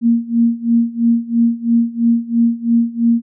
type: tone with tremolo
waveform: sine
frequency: 233.1 Hz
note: A#3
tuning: in tune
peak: -8 dBFS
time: 0.01-3.22 s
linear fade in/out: 50 ms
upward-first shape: sine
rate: 3 Hz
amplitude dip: 90%
effects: none